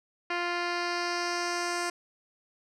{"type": "tone with low-pass filter sweep", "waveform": "10% pulse", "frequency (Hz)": 349.2, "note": "F4", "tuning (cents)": 0, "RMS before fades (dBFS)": -31, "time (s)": [0.3, 1.9], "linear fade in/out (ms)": 5, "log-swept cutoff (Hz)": [3300, 7700], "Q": 2, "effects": []}